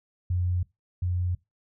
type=tone pair in turn; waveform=sine; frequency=89.4 / 89.4 Hz; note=F2 / F2; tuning=+41 / +41 cents; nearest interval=unison; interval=0 cents; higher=neither; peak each=-23 / -24 dBFS; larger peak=first; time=0.3-0.63 / 1.02-1.35 s; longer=neither; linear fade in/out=5 ms; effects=noise-tail reverb RT60 0.2 s tail -21 dB re dry